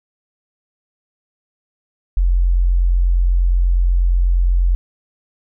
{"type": "tone", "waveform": "sine", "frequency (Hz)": 44.18, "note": "F1", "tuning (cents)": 21, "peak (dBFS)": -11, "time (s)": [2.17, 4.75], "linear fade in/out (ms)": 0, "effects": []}